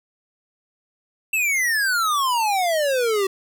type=exponential sweep; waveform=square; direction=down; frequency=2692 to 377.9 Hz; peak=-19 dBFS; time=1.33-3.27 s; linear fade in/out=5 ms; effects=none